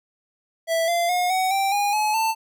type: tone with pitch steps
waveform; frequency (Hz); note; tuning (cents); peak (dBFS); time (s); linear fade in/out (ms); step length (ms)
square; 659.3 / 688.1 / 718.1 / 749.5 / 782.2 / 816.4 / 852 / 889.3; E5 / F5 / F5 / F#5 / G5 / G#5 / G#5 / A5; 0 / -26 / +48 / +22 / -4 / -30 / +44 / +18; -20; 0.67-2.35; 50; 210
effects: none